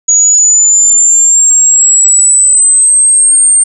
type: exponential sweep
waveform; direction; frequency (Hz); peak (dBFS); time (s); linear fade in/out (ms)
sine; up; 6760 to 8740; -3; 0.08-3.64; 10
effects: none